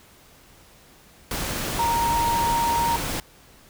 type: tone in noise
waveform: sine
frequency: 932.3 Hz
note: A#5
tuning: in tune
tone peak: -20 dBFS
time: 1.79-2.96 s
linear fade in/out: 2 ms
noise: pink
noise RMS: -28 dBFS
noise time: 1.31-3.2 s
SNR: +5 dB
effects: pink hiss -52 dBFS RMS until 3.69 s